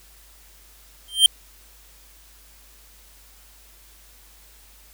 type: tone with exponential growth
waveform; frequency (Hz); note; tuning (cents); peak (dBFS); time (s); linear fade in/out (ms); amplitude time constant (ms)
square; 3150; G7; +8; -7; 1.08-1.26; 2; 38
effects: added 50 Hz sine -52 dBFS peak until 4.93 s + white hiss -52 dBFS RMS until 4.93 s